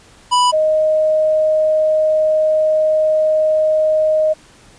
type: tone pair in turn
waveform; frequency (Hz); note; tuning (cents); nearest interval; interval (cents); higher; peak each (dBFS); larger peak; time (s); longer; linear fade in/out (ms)
square / sine; 987.8 / 622.3; B5 / D#5; 0 / 0; minor sixth; 800; first; -11; neither; 0.31-0.52 / 0.52-4.34; second; 20
effects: pink hiss -46 dBFS RMS until 4.78 s + resampled to 22050 Hz